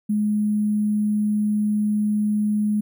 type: tone with sample-and-hold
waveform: sine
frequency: 210 Hz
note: G#3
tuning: 19 cents sharp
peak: -18 dBFS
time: 0.09-2.81 s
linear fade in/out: 10 ms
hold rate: 11025 Hz
effects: none